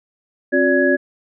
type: tone cluster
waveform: sine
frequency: 267.4 / 360.7 / 580 / 1674 Hz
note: C4 / F#4 / D5 / G#6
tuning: +38 / -44 / -22 / +13 cents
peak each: -18 dBFS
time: 0.52-0.97 s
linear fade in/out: 20 ms
effects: none